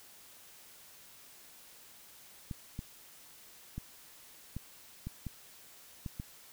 clicks, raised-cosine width 5 ms, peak -26 dBFS, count 8, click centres 2.512 / 2.791 / 3.78 / 4.566 / 5.07 / 5.267 / 6.062 / 6.199 s, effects white hiss -56 dBFS RMS until 6.52 s

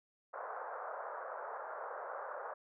pink band-pass noise, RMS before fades -44 dBFS, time 0.33-2.54 s, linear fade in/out 10 ms, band 490 to 1500 Hz, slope 48 dB/octave, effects none

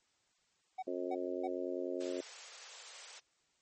triangle tone bursts, 752 Hz, F#5, 28 cents sharp, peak -35 dBFS, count 3, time 0.78-1.478 s, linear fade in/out 10 ms, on 46 ms, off 280 ms
harmonic tone, 90.1 Hz, F#2, 45 cents flat, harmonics 3 / 4 / 5 / 6 / 7, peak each -43 / -39 / -44 / -42 / -45 dBFS, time 0.87-2.21 s, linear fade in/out 5 ms
white high-pass noise, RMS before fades -49 dBFS, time 2-3.2 s, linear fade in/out 10 ms, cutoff 440 Hz, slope 48 dB/octave
effects white hiss -75 dBFS RMS until 3.61 s + MP3 32 kbps

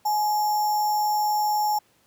sine tone with sample-and-hold, 844 Hz, G#5, 28 cents sharp, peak -20 dBFS, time 0.05-1.79 s, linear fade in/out 10 ms, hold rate 6300 Hz, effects pink hiss -62 dBFS RMS until 2.06 s + high-pass 100 Hz 12 dB/octave

